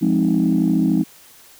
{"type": "chord", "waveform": "sine", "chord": "F minor seventh", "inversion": "none", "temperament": "equal with one note detuned", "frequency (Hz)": [174.61, 207.7, 261.6, 312.4], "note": ["F3", "Ab3", "C4", "Eb4"], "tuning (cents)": [0, 0, 0, 7], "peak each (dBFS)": -19, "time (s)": [0.01, 1.04], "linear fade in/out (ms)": 20, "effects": ["tanh soft clip ceiling -7 dBFS", "white hiss -47 dBFS RMS until 1.59 s"]}